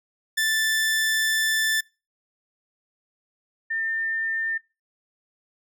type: tone pair in turn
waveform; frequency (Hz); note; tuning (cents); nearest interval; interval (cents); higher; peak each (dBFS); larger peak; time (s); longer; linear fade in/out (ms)
sawtooth / sine; 1762 / 1802.1; A6 / A6; +2 / +41; unison; 39; second; -17 / -24; first; 0.37-1.81 / 3.7-4.58; first; 10
effects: noise-tail reverb RT60 0.3 s tail -25 dB re dry